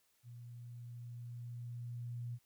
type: tone with level ramp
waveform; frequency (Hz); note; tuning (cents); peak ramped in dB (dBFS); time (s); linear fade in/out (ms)
sine; 120; B2; -49; -49 to -39; 0.23-2.39; 50
effects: white hiss -75 dBFS RMS until 2.45 s